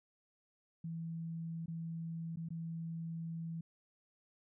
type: tone with dropouts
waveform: sine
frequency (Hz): 164.81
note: E3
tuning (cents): 0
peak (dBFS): -39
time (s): 0.84-3.61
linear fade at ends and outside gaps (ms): 5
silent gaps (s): 1.66-1.68 / 2.36-2.37 / 2.488-2.504
effects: none